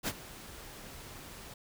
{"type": "noise with ADSR envelope", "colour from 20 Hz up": "pink", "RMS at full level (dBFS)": -31, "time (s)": [0.03, 1.54], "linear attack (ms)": 44, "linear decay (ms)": 47, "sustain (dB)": -17, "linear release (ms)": 4, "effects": []}